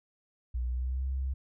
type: tone with pitch glide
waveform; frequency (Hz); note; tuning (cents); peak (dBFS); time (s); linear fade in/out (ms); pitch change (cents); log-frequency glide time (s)
sine; 61 to 66.14; B1 to C2; -21 to +19; -29; 0.54-1.34; 10; +140; 0.67-1.06
effects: none